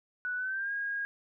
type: tone with pitch glide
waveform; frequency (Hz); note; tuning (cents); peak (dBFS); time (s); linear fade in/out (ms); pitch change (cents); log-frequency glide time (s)
sine; 1480 to 1632.7; F#6 to G#6; 0 to -30; -31; 0.25-1.05; 0; +170; 0.36-0.72
effects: none